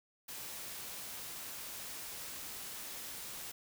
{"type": "noise", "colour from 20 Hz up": "white", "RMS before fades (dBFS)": -45, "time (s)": [0.28, 3.52], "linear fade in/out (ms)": 10, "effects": []}